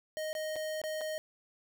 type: tone with dropouts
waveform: square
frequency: 622.3 Hz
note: D#5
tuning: in tune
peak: -35 dBFS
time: 0.17-1.18 s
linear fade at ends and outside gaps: 0 ms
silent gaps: 0.33-0.351 / 0.558-0.563 / 0.816-0.838 / 1.01-1.014 s
effects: none